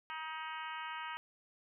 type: harmonic tone with a mistuned harmonic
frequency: 315.9 Hz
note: D#4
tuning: 26 cents sharp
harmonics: 3 / 4 / 5 / 6 / 7 / 8 / 9 / 10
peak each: -44 / -46 / -48 / -50 / -51 / -52 / -53 / -54 dBFS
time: 0.1-1.17 s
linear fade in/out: 0 ms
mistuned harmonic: 10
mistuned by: -54 cents
effects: none